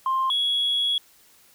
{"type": "tone pair in turn", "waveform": "sine", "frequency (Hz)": [1054, 3346], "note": ["C6", "G#7"], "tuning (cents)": [12, 12], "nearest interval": "octave + minor sixth", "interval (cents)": 2000, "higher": "second", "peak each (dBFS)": -19, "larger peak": "neither", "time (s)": [[0.06, 0.3], [0.3, 0.98]], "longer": "second", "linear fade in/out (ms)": 2, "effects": ["tanh soft clip ceiling -17 dBFS", "white hiss -56 dBFS RMS until 1.54 s"]}